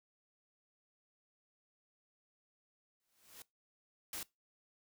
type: noise with exponential growth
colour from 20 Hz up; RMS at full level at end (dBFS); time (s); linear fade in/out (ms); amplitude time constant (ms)
white; -50; 3-3.42; 1; 91
type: noise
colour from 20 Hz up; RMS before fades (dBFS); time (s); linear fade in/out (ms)
white; -43; 4.13-4.23; 2
effects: noise-tail reverb RT60 0.2 s tail -21 dB re dry